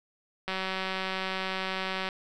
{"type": "click train", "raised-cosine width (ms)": 0.3, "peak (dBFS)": -16, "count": 305, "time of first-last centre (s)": [0.48, 2.088], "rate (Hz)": 189, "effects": []}